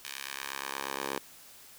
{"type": "tone with high-pass filter sweep", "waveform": "10% pulse", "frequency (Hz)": 68.4, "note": "C#2", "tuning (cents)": -23, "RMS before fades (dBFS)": -38, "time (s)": [0.05, 1.18], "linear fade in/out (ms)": 0, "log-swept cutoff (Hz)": [2500, 480], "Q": 0.91, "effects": ["white hiss -53 dBFS RMS until 1.78 s"]}